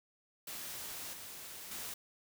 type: noise with level steps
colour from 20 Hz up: white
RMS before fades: -44 / -48 / -43 dBFS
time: 0.47-1.94 s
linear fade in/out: 5 ms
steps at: 1.13 / 1.71 s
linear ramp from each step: 5 ms
effects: none